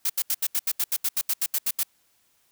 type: noise bursts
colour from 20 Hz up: blue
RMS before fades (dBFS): -24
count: 15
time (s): 0.05-1.833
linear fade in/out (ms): 5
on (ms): 47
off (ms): 77
effects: white hiss -66 dBFS RMS until 2.51 s